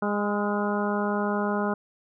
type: harmonic tone with a mistuned harmonic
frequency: 205.4 Hz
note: G#3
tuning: 19 cents flat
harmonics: 1 / 2 / 3 / 4 / 5 / 6 / 7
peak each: -27 / -30 / -32 / -33 / -34 / -35 / -35 dBFS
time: 0.02-1.74 s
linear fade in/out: 5 ms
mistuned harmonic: 6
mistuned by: +38 cents
effects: none

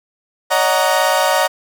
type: chord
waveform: 30% pulse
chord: D# minor seventh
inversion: third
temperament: equal with one note detuned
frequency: 564.4 / 622.3 / 740 / 932.3 Hz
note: C#5 / D#5 / F#5 / A#5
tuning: +31 / 0 / 0 / 0 cents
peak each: -16 dBFS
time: 0.5-1.48 s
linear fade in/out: 20 ms
effects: none

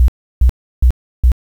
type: tone bursts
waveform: sine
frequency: 61.74 Hz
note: B1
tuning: in tune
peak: -5 dBFS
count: 4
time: 0-1.318 s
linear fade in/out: 0 ms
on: 82 ms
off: 330 ms
effects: 7-bit

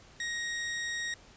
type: tone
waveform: sawtooth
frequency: 1878 Hz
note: A#6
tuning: 12 cents sharp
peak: -29 dBFS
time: 0.2-1.14 s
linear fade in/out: 2 ms
effects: pink hiss -56 dBFS RMS until 1.36 s + resampled to 16000 Hz

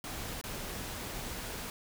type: noise with dropouts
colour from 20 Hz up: pink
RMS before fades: -40 dBFS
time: 0.04-1.7 s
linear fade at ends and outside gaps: 1 ms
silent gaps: 0.413-0.439 s
effects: none

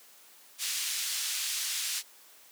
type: band-pass noise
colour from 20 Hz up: white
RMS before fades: -33 dBFS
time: 0.58-2.03 s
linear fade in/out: 50 ms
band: 2500 to 8100 Hz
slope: 12 dB/octave
effects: white hiss -56 dBFS RMS until 2.51 s + high-pass 300 Hz 12 dB/octave

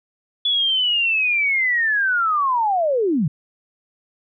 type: linear sweep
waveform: sine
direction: down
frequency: 3436 to 130.81 Hz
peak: -16 dBFS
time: 0.45-3.28 s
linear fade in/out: 5 ms
effects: none

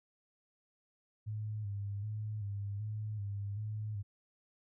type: tone with vibrato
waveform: sine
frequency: 103.83 Hz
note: G#2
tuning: in tune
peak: -36 dBFS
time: 1.26-4.03 s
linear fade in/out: 20 ms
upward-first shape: square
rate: 1.3 Hz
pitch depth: 52 cents each way
effects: none

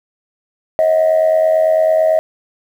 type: tone with amplitude modulation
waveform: sine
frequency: 636 Hz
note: D#5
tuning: 38 cents sharp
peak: -5 dBFS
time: 0.79-2.19 s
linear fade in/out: 0 ms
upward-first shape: sine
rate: 89 Hz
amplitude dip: 70%
effects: tanh soft clip ceiling -5 dBFS + 7-bit

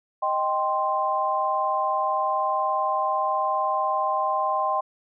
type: chord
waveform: sine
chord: C minor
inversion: first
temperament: equal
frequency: 622.3 / 784 / 1046.5 Hz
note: Eb5 / G5 / C6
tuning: 0 / 0 / 0 cents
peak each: -28 / -26 / -24 dBFS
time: 0.22-4.81 s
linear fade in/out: 10 ms
effects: none

